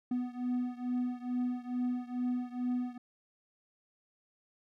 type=beating tone pair; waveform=triangle; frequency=246.9 / 249.2 Hz; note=B3 / B3; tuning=0 / +16 cents; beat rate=2.3 Hz; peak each=-32 / -34 dBFS; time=0.11-2.98 s; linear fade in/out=5 ms; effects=none